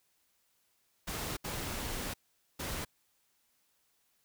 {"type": "noise bursts at uneven times", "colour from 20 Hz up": "pink", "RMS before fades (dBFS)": -38, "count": 3, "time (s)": [[1.07, 1.37], [1.44, 2.14], [2.59, 2.85]], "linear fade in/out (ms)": 10, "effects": ["white hiss -74 dBFS RMS until 4.24 s"]}